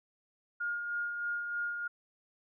sine tone with tremolo, 1421 Hz, F6, 30 cents sharp, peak -31 dBFS, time 0.6-1.88 s, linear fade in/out 10 ms, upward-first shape sine, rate 3.2 Hz, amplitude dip 40%, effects none

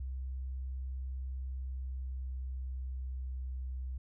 sine tone with pitch glide, 65 to 64.25 Hz, C2 to C2, -11 to -31 cents, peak -36 dBFS, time 0-3.98 s, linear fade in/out 5 ms, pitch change -20 cents, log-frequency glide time 1.47-2.73 s, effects none

